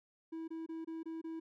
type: tone bursts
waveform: triangle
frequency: 325.1 Hz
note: E4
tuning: 24 cents flat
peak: -38 dBFS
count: 6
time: 0.32-1.4 s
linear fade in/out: 10 ms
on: 160 ms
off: 24 ms
effects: none